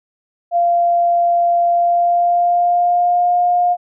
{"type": "tone with pitch glide", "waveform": "sine", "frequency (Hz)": [692, 709.4], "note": ["F5", "F5"], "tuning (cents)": [-16, 27], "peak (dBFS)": -11, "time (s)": [0.51, 3.77], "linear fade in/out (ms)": 50, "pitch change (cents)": 43, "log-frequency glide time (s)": [1.69, 3.34], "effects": []}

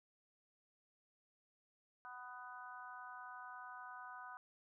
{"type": "harmonic tone", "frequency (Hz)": 248.8, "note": "B3", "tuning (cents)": 13, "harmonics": [3, 4, 5, 6], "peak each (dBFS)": [-56, -54, -54, -54], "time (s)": [2.05, 4.37], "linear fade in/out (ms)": 0, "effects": []}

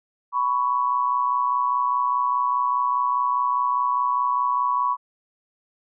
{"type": "tone pair together", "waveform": "sine", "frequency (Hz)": [991, 1115.9], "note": ["B5", "C#6"], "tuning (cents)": [6, 11], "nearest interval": "major second", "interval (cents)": 205, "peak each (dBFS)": -22, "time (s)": [0.32, 4.97], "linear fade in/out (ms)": 50, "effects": []}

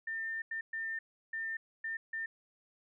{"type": "tone bursts at uneven times", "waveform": "sine", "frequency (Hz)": 1802, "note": "A6", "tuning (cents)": 41, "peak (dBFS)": -35, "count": 6, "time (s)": [[0.07, 0.42], [0.51, 0.61], [0.73, 0.99], [1.33, 1.57], [1.84, 1.97], [2.13, 2.26]], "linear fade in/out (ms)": 5, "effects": []}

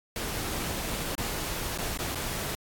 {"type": "noise with dropouts", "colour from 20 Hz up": "pink", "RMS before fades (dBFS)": -33, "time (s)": [0.16, 2.55], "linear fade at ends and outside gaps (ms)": 1, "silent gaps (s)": [[1.152, 1.18], [1.777, 1.785], [1.975, 1.989], [2.148, 2.155]], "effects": ["AAC 64 kbps"]}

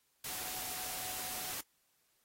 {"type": "tone in noise", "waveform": "sine", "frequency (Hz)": 740, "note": "F#5", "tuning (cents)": 0, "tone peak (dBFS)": -51, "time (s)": [0.3, 1.52], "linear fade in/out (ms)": 5, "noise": "white", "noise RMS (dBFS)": -41, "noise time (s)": [0.24, 1.61], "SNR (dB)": -13, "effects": ["white hiss -75 dBFS RMS until 2.24 s", "AAC 48 kbps"]}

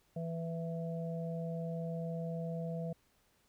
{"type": "harmonic tone", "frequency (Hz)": 165.8, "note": "E3", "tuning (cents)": 10, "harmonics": [1, 3, 4], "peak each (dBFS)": [-37, -44, -44], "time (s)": [0.16, 2.93], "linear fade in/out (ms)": 5, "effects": ["pink hiss -72 dBFS RMS until 3.48 s"]}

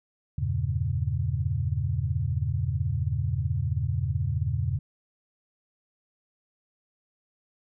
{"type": "chord", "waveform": "sine", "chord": "E diminished seventh", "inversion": "none", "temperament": "equal with one note detuned", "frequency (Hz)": [82.41, 98, 116.54, 139.56], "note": ["E2", "G2", "Bb2", "Db3"], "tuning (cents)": [0, 0, 0, 12], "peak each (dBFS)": -30, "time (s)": [0.38, 4.79], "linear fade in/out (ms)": 5, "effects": []}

